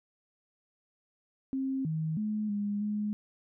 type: tone with pitch steps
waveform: sine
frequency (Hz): 266.6 / 158.2 / 212.9 / 204.7 / 209.4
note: C4 / D#3 / G#3 / G#3 / G#3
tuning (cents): +33 / +29 / +43 / -25 / +15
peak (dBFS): -29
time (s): 1.53-3.13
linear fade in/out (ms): 0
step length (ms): 320
effects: none